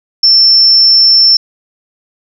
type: tone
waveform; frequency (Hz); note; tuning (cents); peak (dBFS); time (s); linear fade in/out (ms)
sine; 5370; E8; +31; -3; 0.23-1.37; 5
effects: 7-bit